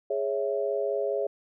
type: chord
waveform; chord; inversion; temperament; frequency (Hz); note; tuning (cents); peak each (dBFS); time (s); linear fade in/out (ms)
sine; C# minor; second; equal; 415.3 / 554.4 / 659.3; G#4 / C#5 / E5; 0 / 0 / 0; -29 / -29 / -32; 0.1-1.27; 5
effects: none